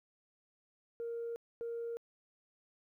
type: tone pair in turn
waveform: sine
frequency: 466.2 / 466.2 Hz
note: A#4 / A#4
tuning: 0 / 0 cents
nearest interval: unison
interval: 0 cents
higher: neither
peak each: -36 / -36 dBFS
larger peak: neither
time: 1-1.36 / 1.61-1.97 s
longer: neither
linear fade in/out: 0 ms
effects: tanh soft clip ceiling -34 dBFS + 13-bit